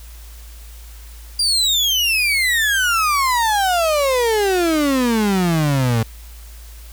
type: exponential sweep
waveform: 35% pulse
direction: down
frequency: 4831 to 110 Hz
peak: -13 dBFS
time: 1.39-6.03 s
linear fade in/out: 5 ms
effects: added 56 Hz sine -35 dBFS peak until 6.92 s + white hiss -45 dBFS RMS until 6.92 s